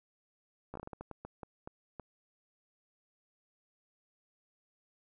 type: slowing click train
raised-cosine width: 1 ms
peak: -29 dBFS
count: 13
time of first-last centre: 0.74-1.997 s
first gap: 14 ms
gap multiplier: 1.33
effects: none